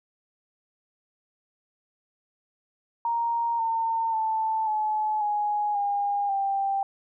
sine tone with pitch steps, 933 / 907 / 881.7 / 857 / 833.1 / 809.9 / 787.3 Hz, A#5 / A#5 / A5 / A5 / G#5 / G#5 / G5, +1 / -48 / +3 / -46 / +5 / -44 / +7 cents, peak -23 dBFS, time 3.05-6.83 s, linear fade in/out 2 ms, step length 540 ms, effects none

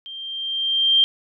sine tone with level ramp, 3170 Hz, G7, 19 cents sharp, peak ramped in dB -33 to -11 dBFS, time 0.06-1.04 s, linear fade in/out 0 ms, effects none

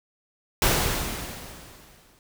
pink noise with exponential decay, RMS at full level -19 dBFS, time 0.62-2.19 s, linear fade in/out 1 ms, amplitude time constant 340 ms, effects none

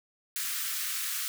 white high-pass noise, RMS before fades -33 dBFS, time 0.36-1.28 s, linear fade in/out 0 ms, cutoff 1200 Hz, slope 48 dB/octave, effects none

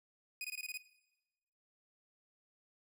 sawtooth tone bursts, 2489 Hz, D#7, in tune, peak -36 dBFS, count 7, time 0.41-0.775 s, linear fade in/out 2 ms, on 35 ms, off 20 ms, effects noise-tail reverb RT60 1.0 s tail -18 dB re dry

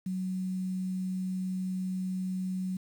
sine tone with quantisation, 186.1 Hz, F#3, 10 cents sharp, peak -30 dBFS, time 0.06-2.77 s, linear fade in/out 5 ms, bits 9, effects none

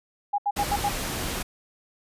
sine tone bursts, 816 Hz, G#5, 31 cents flat, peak -21 dBFS, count 5, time 0.33-0.891 s, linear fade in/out 10 ms, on 53 ms, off 74 ms
pink noise, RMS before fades -30 dBFS, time 0.56-1.43 s, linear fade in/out 10 ms
effects resampled to 32000 Hz

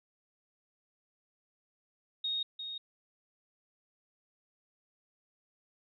sine tone with echo, 3729 Hz, A#7, in tune, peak -31 dBFS, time 2.24-2.43 s, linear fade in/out 5 ms, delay 350 ms, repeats 1, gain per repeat -7 dB, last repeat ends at 2.78 s, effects none

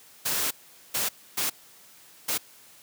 white noise bursts at uneven times, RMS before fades -27 dBFS, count 4, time 0.25-0.51 / 0.94-1.09 / 1.37-1.5 / 2.28-2.38 s, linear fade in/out 10 ms, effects white hiss -53 dBFS RMS until 2.82 s + high-pass 100 Hz 12 dB/octave

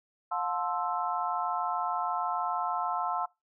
sine chord, F major seventh, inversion none, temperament equal with one note detuned, 713.5 / 880 / 1046.5 / 1318.5 Hz, F5 / A5 / C6 / E6, +37 / 0 / 0 / 0 cents, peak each -34 dBFS, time 0.31-3.26 s, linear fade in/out 10 ms, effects noise-tail reverb RT60 0.2 s tail -22 dB re dry

